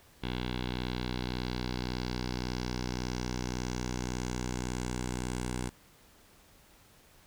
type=tone with low-pass filter sweep; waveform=10% pulse; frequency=61.8 Hz; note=B1; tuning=2 cents sharp; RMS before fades=-35 dBFS; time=0.22-5.7 s; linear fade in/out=20 ms; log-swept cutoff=3500 to 8600 Hz; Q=3.2; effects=pink hiss -60 dBFS RMS until 7.26 s